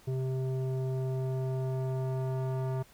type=tone with low-pass filter sweep; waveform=square; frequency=130.81 Hz; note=C3; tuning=in tune; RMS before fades=-32 dBFS; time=0.07-2.83 s; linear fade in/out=10 ms; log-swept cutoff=430 to 910 Hz; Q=1.3; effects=pink hiss -59 dBFS RMS until 2.93 s